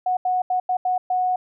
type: tone bursts at uneven times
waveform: sine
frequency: 734 Hz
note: F#5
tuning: 14 cents flat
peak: -18 dBFS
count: 6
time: 0.06-0.17 / 0.25-0.42 / 0.5-0.6 / 0.69-0.77 / 0.85-0.98 / 1.1-1.36 s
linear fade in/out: 5 ms
effects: none